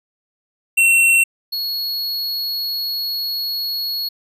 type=tone pair in turn; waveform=square; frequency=2717 / 4338 Hz; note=F7 / C#8; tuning=-48 / -38 cents; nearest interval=minor sixth; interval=810 cents; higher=second; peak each=-11 / -21 dBFS; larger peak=first; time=0.77-1.24 / 1.52-4.09 s; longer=second; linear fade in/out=10 ms; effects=resampled to 32000 Hz